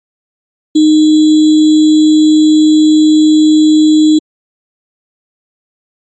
sine tone with sample-and-hold, 308.3 Hz, D#4, 16 cents flat, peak -3 dBFS, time 0.75-4.19 s, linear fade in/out 10 ms, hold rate 3675 Hz, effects low-pass 10000 Hz 12 dB/octave + MP3 32 kbps

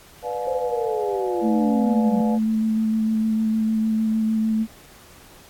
sine chord, B diminished seventh, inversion none, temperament just, 493.9 / 592.7 / 711.2 / 853.4 Hz, B4 / D5 / F5 / Ab5, 0 / +16 / +31 / +47 cents, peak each -28 / -32 / -30 / -31 dBFS, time 0.22-2.39 s, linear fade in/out 50 ms
sine linear sweep, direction down, 530 to 183.8 Hz, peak -23 dBFS, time 0.47-2.21 s, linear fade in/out 2 ms
sine tone with vibrato, 220 Hz, A3, in tune, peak -18 dBFS, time 1.41-4.67 s, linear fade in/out 50 ms, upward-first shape square, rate 6.6 Hz, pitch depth 11 cents each way
effects pink hiss -48 dBFS RMS until 5.49 s + AAC 64 kbps

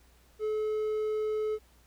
triangle tone, 430 Hz, A4, 40 cents flat, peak -26 dBFS, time 0.39-1.59 s, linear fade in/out 50 ms, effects added 60 Hz sine -60 dBFS peak until 1.86 s + pink hiss -64 dBFS RMS until 1.86 s

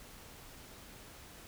silence, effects pink hiss -53 dBFS RMS until 1.47 s

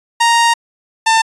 sawtooth tone pair in turn, 932.3 / 895.7 Hz, A#5 / A5, 0 / +31 cents, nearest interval minor second, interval 69 cents, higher first, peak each -5 dBFS, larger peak neither, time 0.2-0.54 / 1.06-1.22 s, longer first, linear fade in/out 10 ms, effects resampled to 22050 Hz

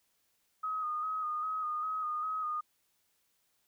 sine tone with vibrato, 1248 Hz, D#6, 5 cents sharp, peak -32 dBFS, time 0.63-2.61 s, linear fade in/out 10 ms, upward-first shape square, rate 2.5 Hz, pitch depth 30 cents each way, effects white hiss -75 dBFS RMS until 3.67 s

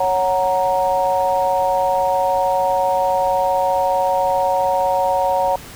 sine chord, F# major, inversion second, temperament equal, 554.4 / 740 / 932.3 Hz, C#5 / F#5 / A#5, 0 / 0 / 0 cents, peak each -19 dBFS, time 0-5.56 s, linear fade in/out 5 ms, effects pink hiss -37 dBFS RMS until 5.75 s

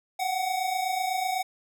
square tone pair together, 726 / 754 Hz, F#5 / F#5, -33 / +32 cents, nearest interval minor second, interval 65 cents, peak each -32 / -28 dBFS, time 0.19-1.43 s, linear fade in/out 10 ms, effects none

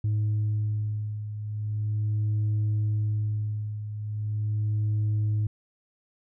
sine beating tone pair, 106.1 / 106.49 Hz, G#2 / G#2, +38 / +44 cents, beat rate 0.39 Hz, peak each -24 / -29 dBFS, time 0.04-5.47 s, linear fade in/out 5 ms, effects tanh soft clip ceiling -21 dBFS

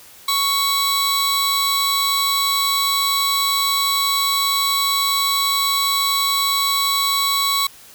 sawtooth tone pair together, 1108.7 / 3951 Hz, C#6 / B7, 0 / 0 cents, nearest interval octave + minor seventh, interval 2200 cents, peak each -16 dBFS, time 0.28-7.67 s, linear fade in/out 5 ms, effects white hiss -44 dBFS RMS until 7.94 s

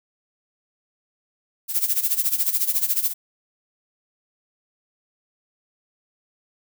violet noise with tremolo, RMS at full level -19 dBFS, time 1.68-3.14 s, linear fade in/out 50 ms, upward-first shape sine, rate 14 Hz, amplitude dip 80%, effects none

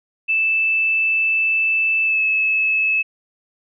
sine tone with pitch glide, 2637 to 2598 Hz, E7 to E7, 0 to -26 cents, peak -15 dBFS, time 0.28-3.03 s, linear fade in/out 20 ms, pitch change -26 cents, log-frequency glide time 2.04-2.21 s, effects none

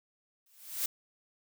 blue noise with exponential growth, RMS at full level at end -29 dBFS, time 0.46-0.86 s, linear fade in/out 5 ms, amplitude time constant 85 ms, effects none

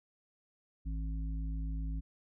harmonic tone, 53.8 Hz, A1, 38 cents flat, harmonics 1 / 3 / 5, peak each -34 / -44 / -48 dBFS, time 0.85-2.01 s, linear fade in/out 20 ms, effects none

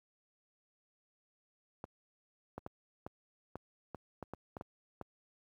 clicks, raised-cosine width 1 ms, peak -28 dBFS, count 11, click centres 1.841 / 2.58 / 2.664 / 3.065 / 3.556 / 3.947 / 4.227 / 4.336 / 4.568 / 4.611 / 5.013 s, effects high-pass 60 Hz 12 dB/octave + 11-bit

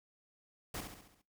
pink noise with echo, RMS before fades -41 dBFS, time 0.74-0.81 s, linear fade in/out 5 ms, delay 68 ms, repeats 6, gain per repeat -5 dB, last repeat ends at 1.218 s, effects noise-tail reverb RT60 0.2 s tail -18 dB re dry

